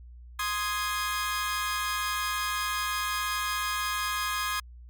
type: chord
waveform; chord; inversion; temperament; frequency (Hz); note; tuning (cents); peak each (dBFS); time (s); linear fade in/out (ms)
sawtooth; Ab major; first; equal; 1046.5 / 1244.5 / 1661.2; C6 / Eb6 / Ab6; 0 / 0 / 0; -29 / -28 / -29; 0.39-4.6; 5
effects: added 60 Hz sine -44 dBFS peak until 4.89 s + MP3 96 kbps